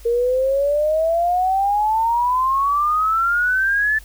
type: exponential sweep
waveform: sine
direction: up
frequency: 463 to 1760 Hz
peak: -15 dBFS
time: 0.05-3.99 s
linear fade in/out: 10 ms
effects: added 50 Hz sine -39 dBFS peak until 4.04 s + white hiss -48 dBFS RMS until 4.04 s

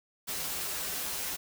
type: noise with comb filter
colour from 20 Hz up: white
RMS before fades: -35 dBFS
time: 0.27-1.37 s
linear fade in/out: 20 ms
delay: 8.8 ms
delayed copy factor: -0.7
effects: none

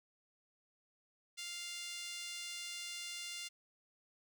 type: tone with high-pass filter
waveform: 5% pulse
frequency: 698.5 Hz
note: F5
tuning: in tune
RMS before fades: -45 dBFS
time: 1.37-3.49 s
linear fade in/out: 20 ms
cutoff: 2400 Hz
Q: 1.6
effects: none

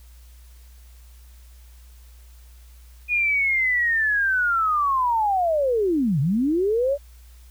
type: linear two-way sweep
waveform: sine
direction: down then up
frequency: 2471 to 127.9 to 586 Hz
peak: -18 dBFS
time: 3.08-6.98 s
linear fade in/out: 50 ms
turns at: 6.2 s
effects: added 60 Hz sine -44 dBFS peak until 7.5 s + white hiss -57 dBFS RMS until 7.5 s

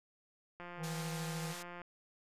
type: click train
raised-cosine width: 0.5 ms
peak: -33 dBFS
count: 214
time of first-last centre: 0.6-1.817 s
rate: 175 Hz
type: harmonic tone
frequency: 161.6 Hz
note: E3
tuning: 34 cents flat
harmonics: 1 / 3 / 5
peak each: -39 / -49 / -53 dBFS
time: 0.77-1.55 s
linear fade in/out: 50 ms
type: band-pass noise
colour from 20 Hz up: white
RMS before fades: -48 dBFS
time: 0.83-1.63 s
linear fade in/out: 10 ms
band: 650 to 7900 Hz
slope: 12 dB/octave
effects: resampled to 32000 Hz

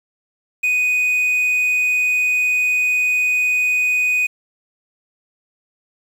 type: tone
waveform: triangle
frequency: 2489 Hz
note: D#7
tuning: in tune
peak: -13 dBFS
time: 0.63-4.27 s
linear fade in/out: 10 ms
effects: 7-bit

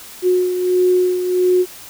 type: beating tone pair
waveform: sine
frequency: 363.3 / 364.8 Hz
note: F#4 / F#4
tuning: -32 / -24 cents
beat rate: 1.5 Hz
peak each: -13 / -21 dBFS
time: 0.22-1.66 s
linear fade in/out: 50 ms
effects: white hiss -37 dBFS RMS until 1.89 s

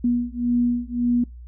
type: beating tone pair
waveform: sine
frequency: 240.6 / 242.4 Hz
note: B3 / B3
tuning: -45 / -32 cents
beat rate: 1.8 Hz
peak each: -22 dBFS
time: 0.04-1.24 s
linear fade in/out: 5 ms
effects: noise-tail reverb RT60 0.2 s tail -24 dB re dry + added 60 Hz sine -37 dBFS peak until 1.47 s

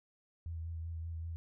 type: tone with vibrato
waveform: sine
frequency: 82.41 Hz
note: E2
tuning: in tune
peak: -38 dBFS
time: 0.46-1.36 s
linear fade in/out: 0 ms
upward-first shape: sine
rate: 5.2 Hz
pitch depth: 27 cents each way
effects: none

